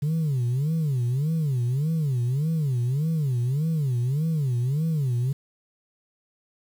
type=tone with vibrato; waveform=sine; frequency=140 Hz; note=C#3; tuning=18 cents sharp; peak=-19 dBFS; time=0.02-5.33 s; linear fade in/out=10 ms; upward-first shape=sine; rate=1.7 Hz; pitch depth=270 cents each way; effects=tanh soft clip ceiling -20 dBFS + 8-bit